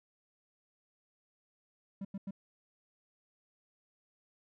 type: tone bursts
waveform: triangle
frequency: 196 Hz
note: G3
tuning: in tune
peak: -35 dBFS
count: 3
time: 2.01-2.309 s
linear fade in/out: 5 ms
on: 39 ms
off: 91 ms
effects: none